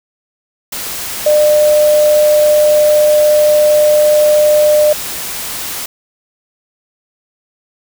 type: tone in noise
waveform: sine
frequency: 600 Hz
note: D5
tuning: 37 cents sharp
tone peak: -6 dBFS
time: 1.26-4.93 s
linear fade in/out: 5 ms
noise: white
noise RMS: -22 dBFS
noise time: 0.72-5.86 s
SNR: +13 dB
effects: none